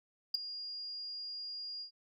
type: tone with ADSR envelope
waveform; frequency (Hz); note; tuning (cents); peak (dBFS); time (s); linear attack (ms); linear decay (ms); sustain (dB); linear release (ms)
sine; 4835; D8; +50; -23; 0.34-1.91; 8; 9; -17; 98
effects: tanh soft clip ceiling -25 dBFS